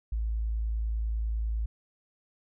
sine tone, 55 Hz, A1, in tune, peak -27 dBFS, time 0.12-1.66 s, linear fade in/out 5 ms, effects none

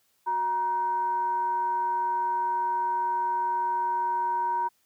sine tone with frequency modulation, 945 Hz, A#5, 23 cents sharp, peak -24 dBFS, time 0.26-4.69 s, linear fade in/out 20 ms, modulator 578 Hz, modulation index 0.26, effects white hiss -69 dBFS RMS until 4.85 s + high-pass 60 Hz 12 dB/octave

